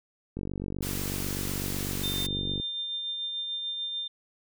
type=click train; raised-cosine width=3 ms; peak=-21 dBFS; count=108; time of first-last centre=0.37-2.599 s; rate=48 Hz
type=noise; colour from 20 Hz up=white; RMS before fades=-36 dBFS; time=0.82-2.27 s; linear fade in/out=10 ms
type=tone with tremolo; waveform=sine; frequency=3600 Hz; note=A7; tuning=39 cents sharp; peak=-29 dBFS; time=2.03-4.08 s; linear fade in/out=10 ms; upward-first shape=triangle; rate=6.8 Hz; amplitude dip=35%
effects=none